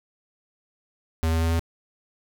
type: tone with pitch steps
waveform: square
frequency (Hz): 81 / 81.66 / 82.32 / 82.99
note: E2 / E2 / E2 / E2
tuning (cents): -30 / -16 / -2 / +12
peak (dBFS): -21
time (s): 1.23-1.594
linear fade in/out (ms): 0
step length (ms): 91
effects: none